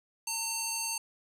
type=tone with band-pass filter; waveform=square; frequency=906 Hz; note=A#5; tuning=50 cents flat; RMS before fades=-34 dBFS; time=0.27-0.98 s; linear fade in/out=5 ms; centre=7600 Hz; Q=1.3; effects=none